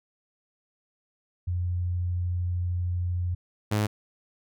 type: tone pair in turn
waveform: sine / sawtooth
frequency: 88.7 / 105.48 Hz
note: F2 / G#2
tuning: +27 / +27 cents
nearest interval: minor third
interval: 300 cents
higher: second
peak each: -25 / -19 dBFS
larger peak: second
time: 1.47-3.35 / 3.71-3.87 s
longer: first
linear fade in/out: 10 ms
effects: none